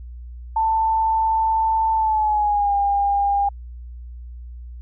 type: tone with pitch glide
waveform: sine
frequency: 888 to 804.9 Hz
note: A5 to G5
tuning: +16 to +46 cents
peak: -16 dBFS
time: 0.56-3.49 s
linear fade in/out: 5 ms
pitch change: -170 cents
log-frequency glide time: 1.94-2.74 s
effects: added 60 Hz sine -33 dBFS peak until 4.81 s